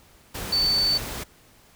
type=tone in noise; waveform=sine; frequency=4524 Hz; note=C#8; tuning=34 cents sharp; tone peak=-19 dBFS; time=0.52-0.98 s; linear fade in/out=10 ms; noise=pink; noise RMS=-33 dBFS; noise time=0.34-1.24 s; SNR=+11 dB; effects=pink hiss -55 dBFS RMS until 1.75 s